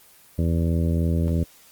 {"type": "harmonic tone", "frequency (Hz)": 83.1, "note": "E2", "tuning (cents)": 15, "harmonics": [1, 2, 3, 4, 5, 6, 7], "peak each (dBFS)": [-21, -24, -29, -33, -36, -37, -37], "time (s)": [0.38, 1.44], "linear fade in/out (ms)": 10, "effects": ["white hiss -52 dBFS RMS until 1.71 s", "Opus 24 kbps"]}